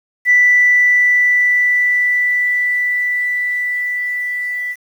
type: tone with level ramp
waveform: sine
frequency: 1975.5 Hz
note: B6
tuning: in tune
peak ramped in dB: -6 to -19 dBFS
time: 0.25-4.76 s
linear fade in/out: 50 ms
effects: tanh soft clip ceiling -2 dBFS + 7-bit